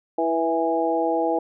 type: harmonic tone with a mistuned harmonic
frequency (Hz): 164.81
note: E3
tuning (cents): 0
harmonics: 2 / 3 / 4 / 5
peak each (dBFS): -25 / -25 / -25 / -25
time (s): 0.18-1.39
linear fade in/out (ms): 5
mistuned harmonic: 3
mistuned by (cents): -16
effects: none